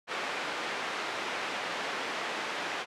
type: band-pass noise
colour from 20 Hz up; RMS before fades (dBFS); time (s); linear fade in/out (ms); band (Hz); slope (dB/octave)
white; -35; 0.07-2.86; 50; 310 to 2200; 12
effects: low-pass 9000 Hz 12 dB/octave